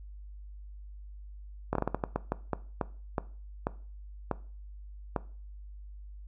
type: slowing click train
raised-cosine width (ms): 1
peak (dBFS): -14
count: 15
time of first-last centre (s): 1.73-5.163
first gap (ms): 23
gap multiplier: 1.32
effects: noise-tail reverb RT60 0.4 s tail -18 dB re dry + added 50 Hz sine -43 dBFS peak until 6.27 s